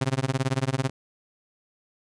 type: tone with tremolo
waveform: sawtooth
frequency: 132.7 Hz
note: C3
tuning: 25 cents sharp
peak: -16 dBFS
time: 0.01-0.9 s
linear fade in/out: 5 ms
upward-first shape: sine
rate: 18 Hz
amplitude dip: 100%
effects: resampled to 22050 Hz